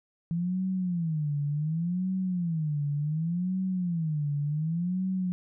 sine tone with vibrato, 164.81 Hz, E3, in tune, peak -26 dBFS, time 0.31-5.32 s, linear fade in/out 0 ms, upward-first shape sine, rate 0.68 Hz, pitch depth 230 cents each way, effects none

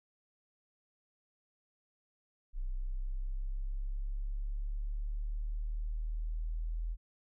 sine exponential sweep, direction up, 31.45 to 41.2 Hz, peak -33 dBFS, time 2.53-6.97 s, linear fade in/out 50 ms, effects none

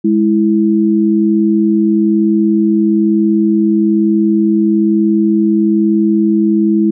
sine tone pair together, 207.7 / 328.8 Hz, G#3 / E4, 0 / -4 cents, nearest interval minor sixth, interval 796 cents, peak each -11 dBFS, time 0.04-6.91 s, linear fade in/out 10 ms, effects none

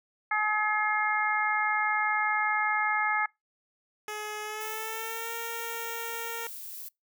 harmonic tone, 425 Hz, G#4, 40 cents sharp, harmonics 2 / 3 / 4 / 5, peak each -30 / -30 / -30 / -30 dBFS, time 0.31-3.26 s, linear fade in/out 5 ms
10% pulse tone with pitch glide, 423.6 to 461.9 Hz, G#4 to A#4, +34 to -16 cents, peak -26 dBFS, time 4.08-6.47 s, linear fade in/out 2 ms, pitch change +150 cents, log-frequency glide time 4.43-5.33 s
violet noise, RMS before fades -41 dBFS, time 4.6-6.89 s, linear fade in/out 10 ms
effects noise-tail reverb RT60 0.2 s tail -26 dB re dry

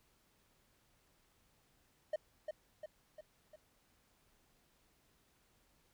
triangle tone with echo, 615 Hz, D#5, 20 cents flat, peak -31 dBFS, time 2.13-2.16 s, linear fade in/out 5 ms, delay 350 ms, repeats 4, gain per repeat -5 dB, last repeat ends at 3.56 s, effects pink hiss -73 dBFS RMS until 5.93 s

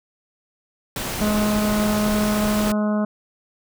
pink noise, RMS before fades -27 dBFS, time 0.96-2.72 s, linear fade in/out 2 ms
harmonic tone, 210.6 Hz, G#3, 24 cents sharp, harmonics 1 / 2 / 3 / 4 / 5 / 6 / 7, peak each -19 / -33 / -26 / -37 / -34 / -35 / -38 dBFS, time 1.21-3.05 s, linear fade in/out 5 ms
effects none

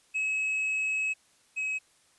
triangle tone pair in turn, 2570 / 2554 Hz, E7 / D#7, -45 / +45 cents, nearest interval unison, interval 10 cents, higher first, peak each -25 / -27 dBFS, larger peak first, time 0.14-1.14 / 1.56-1.79 s, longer first, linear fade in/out 20 ms, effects white hiss -64 dBFS RMS until 2.18 s + resampled to 24000 Hz

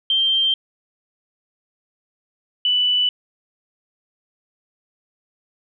sine tone pair in turn, 3153 / 2976 Hz, G7 / F#7, +9 / +9 cents, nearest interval minor second, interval 100 cents, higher first, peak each -15 dBFS, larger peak neither, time 0.1-0.54 / 2.65-3.09 s, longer neither, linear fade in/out 2 ms, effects none

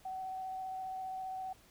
sine tone with vibrato, 755 Hz, F#5, 35 cents sharp, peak -38 dBFS, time 0.05-1.53 s, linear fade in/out 5 ms, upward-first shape sine, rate 15 Hz, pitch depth 10 cents each way, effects pink hiss -63 dBFS RMS until 1.7 s

